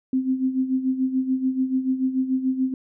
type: tone with tremolo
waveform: sine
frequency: 260.6 Hz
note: C4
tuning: 7 cents flat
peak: -17 dBFS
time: 0.13-2.74 s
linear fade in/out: 2 ms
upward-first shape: sine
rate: 6.9 Hz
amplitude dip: 70%
effects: none